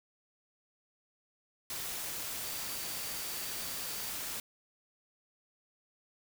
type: tone in noise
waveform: sine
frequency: 4629 Hz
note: D8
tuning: 26 cents flat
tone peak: -49 dBFS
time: 2.45-4.1 s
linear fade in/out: 2 ms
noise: white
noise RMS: -39 dBFS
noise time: 1.7-4.4 s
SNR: -13 dB
effects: none